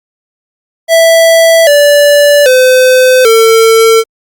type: tone with pitch steps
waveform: square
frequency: 659.3 / 580.6 / 511.3 / 450.3 Hz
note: E5 / D5 / C5 / A4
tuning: 0 / -20 / -40 / +40 cents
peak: -3 dBFS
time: 0.88-4.04 s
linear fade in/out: 50 ms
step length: 790 ms
effects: Opus 48 kbps